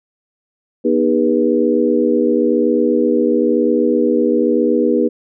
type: harmonic tone with a mistuned harmonic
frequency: 81 Hz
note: E2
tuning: 30 cents flat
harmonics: 3 / 4 / 5 / 6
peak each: -17 / -17 / -17 / -17 dBFS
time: 0.84-5.09 s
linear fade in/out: 20 ms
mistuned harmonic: 4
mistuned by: -72 cents
effects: none